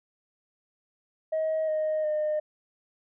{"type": "tone with pitch steps", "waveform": "sine", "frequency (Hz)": [633, 621, 609.3], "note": ["D#5", "D#5", "D#5"], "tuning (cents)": [30, -3, -36], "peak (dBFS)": -23, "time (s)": [1.32, 2.4], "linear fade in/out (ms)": 10, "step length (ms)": 360, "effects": ["tanh soft clip ceiling -22 dBFS"]}